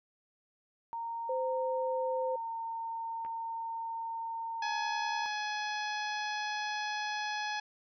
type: tone with pitch glide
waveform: sine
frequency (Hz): 924 to 912.3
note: A#5 to A#5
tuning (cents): -16 to -38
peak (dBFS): -35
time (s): 0.93-5.26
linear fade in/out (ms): 0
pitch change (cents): -22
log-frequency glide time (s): 1.75-2.56
type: tone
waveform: sine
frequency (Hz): 517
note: C5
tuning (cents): -21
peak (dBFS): -31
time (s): 1.29-2.36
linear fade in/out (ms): 5
type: clicks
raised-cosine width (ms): 0.5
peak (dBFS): -35 / -41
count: 2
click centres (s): 3.249 / 3.262
type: harmonic tone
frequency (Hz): 842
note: G#5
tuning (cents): +24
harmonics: 1 / 2 / 3 / 4 / 5 / 6 / 7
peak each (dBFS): -36 / -38 / -43 / -45 / -47 / -46 / -51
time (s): 4.62-7.6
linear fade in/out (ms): 5
effects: none